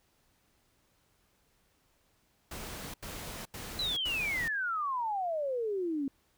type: noise bursts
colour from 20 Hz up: pink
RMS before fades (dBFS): -42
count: 4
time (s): 2.51-4.482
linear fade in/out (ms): 5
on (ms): 430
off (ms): 84
type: exponential sweep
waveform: sine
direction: down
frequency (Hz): 4078 to 266.6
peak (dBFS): -30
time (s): 3.79-6.08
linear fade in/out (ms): 2
effects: pink hiss -71 dBFS RMS until 6.37 s